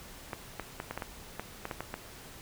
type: clicks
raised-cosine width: 0.5 ms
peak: -20 dBFS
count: 11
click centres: 0.332 / 0.597 / 0.801 / 0.91 / 0.976 / 1.022 / 1.396 / 1.654 / 1.712 / 1.806 / 1.941 s
effects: pink hiss -49 dBFS RMS until 2.41 s